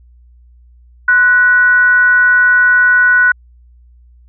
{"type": "tone with frequency modulation", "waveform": "sine", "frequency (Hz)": 1480, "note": "F#6", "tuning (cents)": 0, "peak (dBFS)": -6, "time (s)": [1.08, 3.32], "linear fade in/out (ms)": 5, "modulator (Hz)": 438, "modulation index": 0.31, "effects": ["added 60 Hz sine -41 dBFS peak until 4.28 s"]}